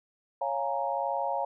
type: chord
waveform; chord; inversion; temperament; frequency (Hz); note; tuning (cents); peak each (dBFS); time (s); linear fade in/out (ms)
sine; Bb minor seventh; first; equal; 554.4 / 698.5 / 830.6 / 932.3; Db5 / F5 / Ab5 / Bb5; 0 / 0 / 0 / 0; -33; 0.41-1.45; 5
effects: none